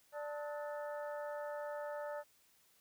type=harmonic tone with a mistuned harmonic; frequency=294.2 Hz; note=D4; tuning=3 cents sharp; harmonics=2 / 3 / 4 / 5 / 6; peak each=-41 / -48 / -52 / -55 / -54 dBFS; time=0.12-2.24 s; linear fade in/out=50 ms; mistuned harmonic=4; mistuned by=+140 cents; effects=white hiss -70 dBFS RMS until 2.8 s